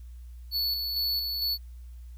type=tone with tremolo; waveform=square; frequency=4435 Hz; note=C#8; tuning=in tune; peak=-26 dBFS; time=0.51-1.58 s; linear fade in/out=50 ms; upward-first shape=square; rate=2.2 Hz; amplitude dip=35%; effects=added 60 Hz sine -41 dBFS peak until 2.17 s + white hiss -67 dBFS RMS until 2.17 s